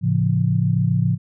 sine chord, A augmented, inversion none, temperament just, 110 / 137.5 / 171.88 Hz, A2 / C#3 / E#3, 0 / -14 / -27 cents, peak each -20 dBFS, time 0.01-1.18 s, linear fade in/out 50 ms, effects none

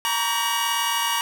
sawtooth tone cluster, 927 / 966 / 1139 / 1577 / 2886 Hz, A#5 / B5 / C#6 / G6 / F#7, -10 / -39 / +47 / +10 / -44 cents, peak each -22 / -28 / -24 / -30 / -23 dBFS, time 0.05-1.21 s, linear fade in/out 0 ms, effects none

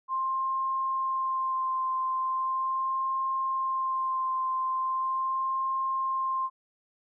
sine tone with vibrato, 1052 Hz, C6, 9 cents sharp, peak -26 dBFS, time 0.08-6.5 s, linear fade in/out 50 ms, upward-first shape sine, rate 0.39 Hz, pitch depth 14 cents each way, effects none

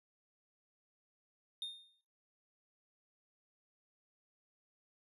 triangle tone with exponential decay, 3658 Hz, A#7, 33 cents flat, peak -35 dBFS, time 1.62-2.01 s, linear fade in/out 1 ms, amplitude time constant 83 ms, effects noise-tail reverb RT60 0.4 s tail -17 dB re dry + resampled to 32000 Hz

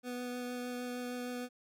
25% pulse tone with vibrato, 246.9 Hz, B3, in tune, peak -34 dBFS, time 0.03-1.49 s, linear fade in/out 50 ms, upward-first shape triangle, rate 6.5 Hz, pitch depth 11 cents each way, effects none

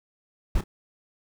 brown noise with echo, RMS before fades -21 dBFS, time 0.55-0.61 s, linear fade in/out 5 ms, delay 30 ms, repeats 1, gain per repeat -14 dB, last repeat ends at 0.64 s, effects none

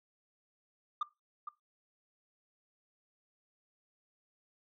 sine tone with echo, 1204 Hz, D6, 43 cents sharp, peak -27 dBFS, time 1.01-1.03 s, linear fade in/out 5 ms, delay 460 ms, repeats 1, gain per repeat -11 dB, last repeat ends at 1.49 s, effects noise-tail reverb RT60 0.2 s tail -18 dB re dry + tanh soft clip ceiling -29 dBFS

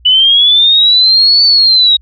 sine linear two-way sweep, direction up then down, 2960 to 4523 to 3778 Hz, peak -4 dBFS, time 0.05-1.97 s, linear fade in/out 10 ms, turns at 1.45 s, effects added 60 Hz sine -39 dBFS peak until 2.01 s

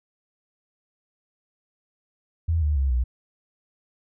sine tone with pitch steps, 82.41 / 74.7 / 67.72 / 61.38 Hz, E2 / D2 / C#2 / B1, 0 / +30 / -40 / -10 cents, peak -19 dBFS, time 2.48-3.04 s, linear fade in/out 10 ms, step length 140 ms, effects none

